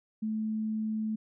sine tone, 217.6 Hz, A3, 19 cents flat, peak -29 dBFS, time 0.22-1.16 s, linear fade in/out 10 ms, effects none

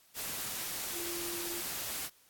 sine tone in noise, 344.3 Hz, F4, 25 cents flat, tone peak -42 dBFS, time 0.92-1.63 s, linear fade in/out 50 ms, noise white, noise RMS -38 dBFS, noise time 0.14-2.1 s, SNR -7 dB, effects white hiss -64 dBFS RMS until 2.29 s + AAC 64 kbps

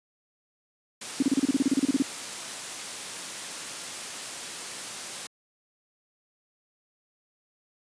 white noise, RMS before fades -36 dBFS, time 1.01-5.27 s, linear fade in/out 5 ms
sine tone bursts, 272.1 Hz, C#4, 32 cents flat, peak -18 dBFS, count 15, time 1.2-2.022 s, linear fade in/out 2 ms, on 24 ms, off 33 ms
effects high-pass 150 Hz 12 dB/octave + resampled to 22050 Hz

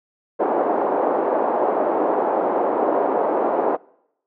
white band-pass noise, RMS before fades -20 dBFS, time 0.39-3.77 s, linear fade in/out 20 ms, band 310 to 820 Hz, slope 24 dB/octave, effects noise-tail reverb RT60 0.8 s tail -25 dB re dry

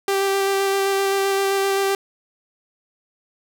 sawtooth tone with vibrato, 392 Hz, G4, in tune, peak -14 dBFS, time 0.08-1.95 s, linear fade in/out 2 ms, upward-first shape square, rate 7.7 Hz, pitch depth 9 cents each way, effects none

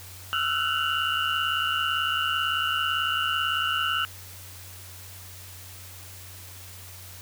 sine tone cluster, 1311 / 1369 / 1494 / 2798 / 2949 Hz, E6 / F6 / F#6 / F7 / F#7, -10 / -35 / +16 / +3 / -6 cents, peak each -30 dBFS, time 0.33-4.05 s, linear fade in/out 0 ms, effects added 92 Hz sine -45 dBFS peak until 7.21 s + white hiss -45 dBFS RMS until 7.21 s

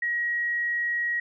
sine tone, 1900 Hz, A#6, 33 cents sharp, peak -24 dBFS, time 0.02-1.2 s, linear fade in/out 5 ms, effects none

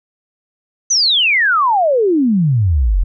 sine exponential sweep, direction down, 6272 to 38.89 Hz, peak -10 dBFS, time 0.9-3.04 s, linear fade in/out 10 ms, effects none

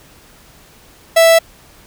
45% pulse tone, 659.3 Hz, E5, in tune, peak -6 dBFS, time 1.16-1.39 s, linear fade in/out 10 ms, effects pink hiss -45 dBFS RMS until 1.86 s

